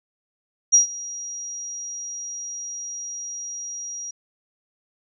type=tone with ADSR envelope; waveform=sine; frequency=5730 Hz; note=F8; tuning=44 cents sharp; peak=-9 dBFS; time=0.72-4.11 s; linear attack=23 ms; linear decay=120 ms; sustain=-21 dB; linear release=6 ms; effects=none